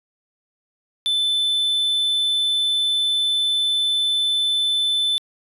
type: tone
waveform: triangle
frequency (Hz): 3520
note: A7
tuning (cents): 0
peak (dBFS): -16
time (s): 1.06-5.18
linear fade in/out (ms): 0
effects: resampled to 32000 Hz